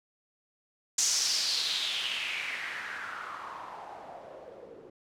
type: noise with low-pass filter sweep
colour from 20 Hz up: blue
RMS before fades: -34 dBFS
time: 0.98-4.9 s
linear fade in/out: 5 ms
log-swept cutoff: 6600 to 400 Hz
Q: 4.1
effects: none